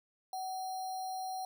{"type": "tone with sample-and-hold", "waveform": "sine", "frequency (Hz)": 750, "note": "F#5", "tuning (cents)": 23, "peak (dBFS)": -36, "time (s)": [0.33, 1.45], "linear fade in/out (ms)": 2, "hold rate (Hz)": 4900, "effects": []}